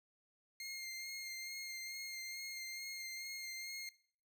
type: tone with vibrato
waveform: 20% pulse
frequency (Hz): 2122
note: C7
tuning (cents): +24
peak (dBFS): -39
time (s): 0.6-3.89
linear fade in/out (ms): 2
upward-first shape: sine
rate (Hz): 2.3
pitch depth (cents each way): 22
effects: noise-tail reverb RT60 0.5 s tail -18 dB re dry